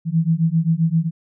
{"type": "beating tone pair", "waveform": "sine", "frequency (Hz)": [160, 167.6], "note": ["D#3", "E3"], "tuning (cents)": [49, 29], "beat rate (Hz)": 7.6, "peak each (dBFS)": -18, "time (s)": [0.05, 1.11], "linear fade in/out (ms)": 50, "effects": []}